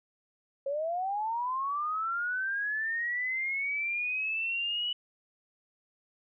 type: linear sweep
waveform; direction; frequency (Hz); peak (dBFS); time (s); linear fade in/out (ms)
sine; up; 539 to 2960; -29; 0.66-4.93; 5
effects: none

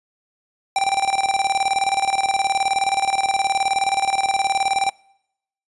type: tone with tremolo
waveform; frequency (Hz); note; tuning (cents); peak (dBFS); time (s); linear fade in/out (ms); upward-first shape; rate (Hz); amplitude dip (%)
square; 784; G5; 0; -16; 0.76-4.9; 2; square; 19; 70
effects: noise-tail reverb RT60 0.8 s tail -25 dB re dry + resampled to 24000 Hz

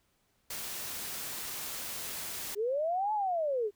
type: noise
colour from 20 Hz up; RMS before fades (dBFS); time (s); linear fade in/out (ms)
white; -39; 0.5-2.55; 5
type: linear two-way sweep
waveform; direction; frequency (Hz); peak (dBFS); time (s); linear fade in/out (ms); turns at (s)
sine; up then down; 392 to 870 to 392; -28; 2.55-3.71; 50; 3.13
effects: pink hiss -73 dBFS RMS until 3.75 s

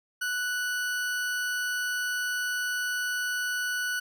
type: tone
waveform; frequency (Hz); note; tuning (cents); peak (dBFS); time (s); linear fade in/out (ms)
40% pulse; 1480; F#6; 0; -27; 0.21-4; 10
effects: none

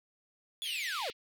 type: band-pass noise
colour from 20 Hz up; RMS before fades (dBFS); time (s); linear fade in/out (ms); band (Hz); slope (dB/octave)
white; -41; 0.62-1.13; 50; 2100 to 4500; 48
type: linear sweep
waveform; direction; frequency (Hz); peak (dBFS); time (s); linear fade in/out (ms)
45% pulse; down; 3488 to 420.6; -35; 0.62-1.1; 0
effects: none

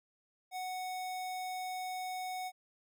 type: tone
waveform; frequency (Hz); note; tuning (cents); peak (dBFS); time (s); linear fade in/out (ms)
square; 740; F#5; 0; -38; 0.51-2.52; 50
effects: none

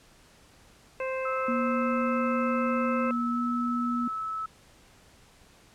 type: harmonic tone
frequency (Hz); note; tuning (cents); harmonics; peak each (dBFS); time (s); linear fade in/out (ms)
523.3; C5; 0; 1 / 2 / 3 / 4 / 5; -30 / -37 / -42 / -42 / -39; 1-3.11; 2
type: tone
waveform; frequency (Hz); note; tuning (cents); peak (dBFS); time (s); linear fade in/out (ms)
sine; 1303; E6; -20; -30; 1.25-4.46; 5
type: tone with pitch glide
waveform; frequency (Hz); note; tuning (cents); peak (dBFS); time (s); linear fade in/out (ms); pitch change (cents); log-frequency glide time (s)
sine; 238.4 to 240.9; A#3 to B3; +39 to -43; -27; 1.48-4.08; 5; +18; 3.32-3.39
effects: pink hiss -57 dBFS RMS until 5.74 s + low-pass 10000 Hz 12 dB/octave

